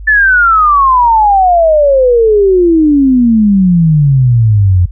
sine exponential sweep, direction down, 1766 to 86.2 Hz, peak -4 dBFS, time 0.07-4.86 s, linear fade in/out 10 ms, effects added 50 Hz sine -23 dBFS peak until 4.91 s

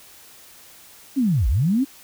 sine linear two-way sweep, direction down then up, 285.5 to 47.28 to 285.5 Hz, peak -16 dBFS, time 1.16-1.85 s, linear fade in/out 20 ms, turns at 1.48 s, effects white hiss -47 dBFS RMS until 2.03 s

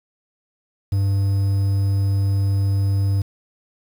triangle tone with quantisation, 98.5 Hz, G2, 9 cents sharp, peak -14 dBFS, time 0.92-3.22 s, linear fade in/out 5 ms, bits 7, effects none

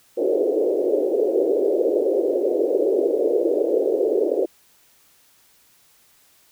pink band-pass noise, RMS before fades -20 dBFS, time 0.17-4.46 s, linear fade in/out 10 ms, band 350 to 540 Hz, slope 48 dB/octave, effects white hiss -57 dBFS RMS until 6.51 s

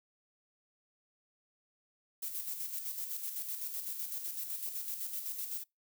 violet noise with tremolo, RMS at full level -38 dBFS, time 2.22-5.64 s, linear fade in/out 10 ms, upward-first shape square, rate 7.9 Hz, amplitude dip 45%, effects noise-tail reverb RT60 0.2 s tail -25 dB re dry

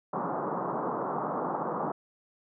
white band-pass noise, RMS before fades -32 dBFS, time 0.13-1.92 s, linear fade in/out 5 ms, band 140 to 1200 Hz, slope 48 dB/octave, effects none

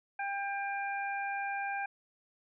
harmonic tone, 797 Hz, G5, 28 cents sharp, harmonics 1 / 2 / 3, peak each -35 / -38 / -41 dBFS, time 0.19-1.86 s, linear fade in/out 5 ms, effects none

